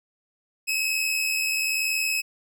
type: tone pair together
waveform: sawtooth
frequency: 2553 / 2634 Hz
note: D#7 / E7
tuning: +44 / -2 cents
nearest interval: minor second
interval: 54 cents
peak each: -21 / -26 dBFS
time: 0.67-2.22 s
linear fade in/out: 20 ms
effects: none